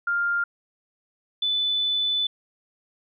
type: tone pair in turn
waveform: sine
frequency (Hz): 1400 / 3496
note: F6 / A7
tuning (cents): +4 / -12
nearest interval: octave + major third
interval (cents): 1584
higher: second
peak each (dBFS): -21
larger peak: neither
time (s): 0.07-0.44 / 1.42-2.27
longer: second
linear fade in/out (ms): 5
effects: none